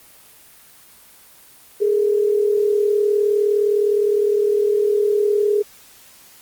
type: tone pair together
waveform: sine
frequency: 411.8 / 451.4 Hz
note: G#4 / A4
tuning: -15 / +44 cents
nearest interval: major second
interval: 159 cents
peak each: -15 / -22 dBFS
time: 1.8-5.63 s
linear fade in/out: 20 ms
effects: white hiss -47 dBFS RMS until 6.41 s + Opus 24 kbps